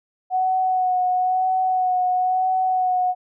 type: tone with vibrato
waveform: sine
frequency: 740 Hz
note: F#5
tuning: in tune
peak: -17 dBFS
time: 0.3-3.15 s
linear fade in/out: 50 ms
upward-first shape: sine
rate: 1 Hz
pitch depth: 22 cents each way
effects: none